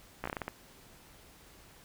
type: slowing click train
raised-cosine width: 0.5 ms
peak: -20 dBFS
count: 8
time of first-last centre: 0.24-0.48 s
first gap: 15 ms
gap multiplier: 1.27
effects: pink hiss -57 dBFS RMS until 1.84 s